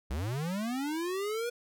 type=linear sweep; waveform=square; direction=up; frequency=57 to 485.7 Hz; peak=-32 dBFS; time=0.1-1.5 s; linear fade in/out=10 ms; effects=none